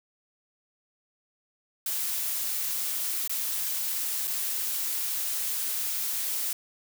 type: noise with dropouts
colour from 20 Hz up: blue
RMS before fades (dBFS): -30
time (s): 1.86-6.53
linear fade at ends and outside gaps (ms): 2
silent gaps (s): 3.276-3.295 / 4.273-4.277
effects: none